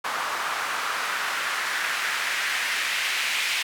white noise with band-pass filter sweep, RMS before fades -27 dBFS, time 0.04-3.63 s, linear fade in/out 10 ms, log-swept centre 1100 to 2400 Hz, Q 1.9, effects none

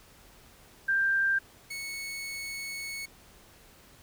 sine / sawtooth tone pair in turn, 1583 / 2207 Hz, G6 / C#7, +17 / -8 cents, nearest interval tritone, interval 575 cents, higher second, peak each -23 / -32 dBFS, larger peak first, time 0.88-1.39 / 1.7-3.06 s, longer second, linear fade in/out 10 ms, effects pink hiss -56 dBFS RMS until 4.02 s

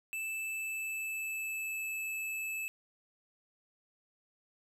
square tone with pitch glide, 2637 to 2614 Hz, E7 to E7, 0 to -15 cents, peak -36 dBFS, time 0.13-2.68 s, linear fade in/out 0 ms, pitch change -15 cents, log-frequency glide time 0.26-1.88 s, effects none

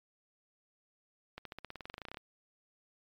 accelerating click train, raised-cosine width 0.3 ms, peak -27 dBFS, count 18, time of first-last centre 1.38-2.172 s, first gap 73 ms, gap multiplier 0.94, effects MP3 96 kbps

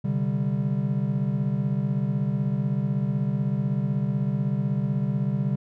triangle chord, C suspended second, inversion none, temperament equal, 130.81 / 146.83 / 196 Hz, C3 / D3 / G3, 0 / 0 / 0 cents, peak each -25 dBFS, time 0.04-5.56 s, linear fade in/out 10 ms, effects none

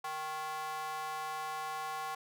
square tone with high-pass filter, 155.56 Hz, D#3, in tune, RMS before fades -39 dBFS, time 0.04-2.15 s, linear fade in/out 5 ms, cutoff 920 Hz, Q 6.7, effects none

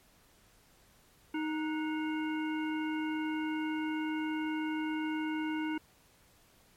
harmonic tone with a mistuned harmonic, 311.1 Hz, D#4, in tune, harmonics 1 / 3 / 5 / 7 / 9, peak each -32 / -42 / -43 / -45 / -48 dBFS, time 1.34-5.78 s, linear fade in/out 5 ms, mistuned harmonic 5, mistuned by -98 cents, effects pink hiss -64 dBFS RMS until 6.76 s + MP3 64 kbps

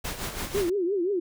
pink noise with tremolo, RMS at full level -31 dBFS, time 0.04-0.7 s, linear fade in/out 10 ms, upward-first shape sine, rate 6 Hz, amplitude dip 60%
sine tone with vibrato, 373.4 Hz, F#4, 16 cents sharp, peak -23 dBFS, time 0.54-1.2 s, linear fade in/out 10 ms, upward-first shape triangle, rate 5.7 Hz, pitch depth 210 cents each way
effects none

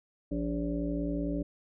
harmonic tone with a mistuned harmonic, 57.7 Hz, A#1, 17 cents flat, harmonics 1 / 3 / 5 / 7 / 9 / 10, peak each -36 / -36 / -32 / -43 / -46 / -40 dBFS, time 0.31-1.43 s, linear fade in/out 10 ms, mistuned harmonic 9, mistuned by +22 cents, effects none

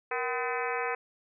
harmonic tone with a mistuned harmonic, 253.9 Hz, B3, 48 cents sharp, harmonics 2 / 3 / 4 / 5 / 6 / 7 / 8 / 9 / 10, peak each -34 / -36 / -37 / -38 / -39 / -39 / -40 / -41 / -41 dBFS, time 0.11-0.95 s, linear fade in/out 5 ms, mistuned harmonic 2, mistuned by -120 cents, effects none

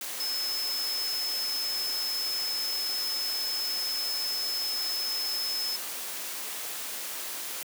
sine tone in noise, 5200 Hz, E8, 24 cents flat, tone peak -29 dBFS, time 0.2-5.76 s, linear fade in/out 2 ms, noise white, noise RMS -36 dBFS, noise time 0.01-7.63 s, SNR +4 dB, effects high-pass 300 Hz 12 dB/octave

